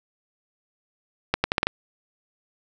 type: accelerating click train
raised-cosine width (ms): 0.3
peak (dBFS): -4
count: 6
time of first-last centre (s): 1.34-1.67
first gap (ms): 100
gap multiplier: 0.79
effects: none